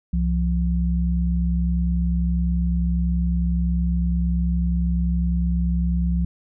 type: tone pair together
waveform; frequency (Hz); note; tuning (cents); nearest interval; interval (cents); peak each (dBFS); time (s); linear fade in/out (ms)
sine; 64.95 / 173.4; C2 / F3; -12 / -12; octave + perfect fourth; 1700; -20 / -22; 0.13-6.25; 5
effects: none